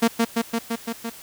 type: tone with echo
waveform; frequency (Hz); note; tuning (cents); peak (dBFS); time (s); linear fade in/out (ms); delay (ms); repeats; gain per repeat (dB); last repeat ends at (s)
sawtooth; 230.2; A#3; -22; -11; 0.02-0.08; 10; 170; 6; -2; 1.1
effects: white hiss -43 dBFS RMS until 1.22 s